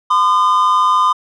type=tone pair together; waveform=triangle; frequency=1021.7 / 1215 Hz; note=C6 / D#6; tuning=-42 / -42 cents; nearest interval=minor third; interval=300 cents; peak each=-11 dBFS; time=0.1-1.13 s; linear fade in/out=10 ms; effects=resampled to 22050 Hz